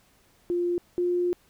sine tone pair in turn, 350 / 353.9 Hz, F4 / F4, +4 / +23 cents, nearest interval unison, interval 19 cents, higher second, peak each -23 / -22 dBFS, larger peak second, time 0.5-0.78 / 0.98-1.33 s, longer second, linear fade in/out 0 ms, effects pink hiss -62 dBFS RMS until 1.49 s

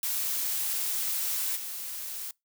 blue noise with level steps, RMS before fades -30 / -37 dBFS, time 0.03-2.31 s, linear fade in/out 2 ms, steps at 1.55 s, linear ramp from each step 20 ms, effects noise-tail reverb RT60 0.2 s tail -25 dB re dry

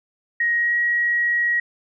sine tone with pitch glide, 1883 to 1902.7 Hz, A#6 to A#6, +17 to +35 cents, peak -17 dBFS, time 0.4-1.6 s, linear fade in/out 5 ms, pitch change +18 cents, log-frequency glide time 0.55-0.76 s, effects none

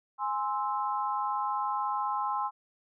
sine chord, Ab augmented, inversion none, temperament equal with one note detuned, 830.6 / 1046.5 / 1312.4 Hz, Ab5 / C6 / E6, 0 / 0 / -8 cents, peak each -32 / -31 / -36 dBFS, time 0.18-2.51 s, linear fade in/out 50 ms, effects none

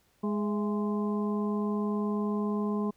harmonic tone with a mistuned harmonic, 207.7 Hz, G#3, in tune, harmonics 1 / 2 / 3 / 4 / 5, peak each -28 / -34 / -44 / -45 / -39 dBFS, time 0.23-2.91 s, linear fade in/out 10 ms, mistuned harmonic 3, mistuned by +94 cents, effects pink hiss -68 dBFS RMS until 2.96 s

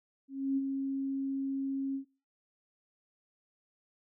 sine tone with ADSR envelope, 271.5 Hz, C#4, 36 cents flat, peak -26 dBFS, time 0.28-2.05 s, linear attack 290 ms, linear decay 34 ms, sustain -5 dB, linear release 100 ms, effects noise-tail reverb RT60 0.4 s tail -25 dB re dry

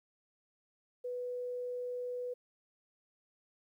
sine tone, 493.9 Hz, B4, in tune, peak -36 dBFS, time 1.04-2.34 s, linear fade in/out 10 ms, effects 12-bit

